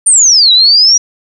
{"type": "exponential two-way sweep", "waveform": "sine", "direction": "down then up", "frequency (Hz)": [9260, 3831, 5810], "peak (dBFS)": -3, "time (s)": [0.06, 0.98], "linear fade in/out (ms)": 10, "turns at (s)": 0.52, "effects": []}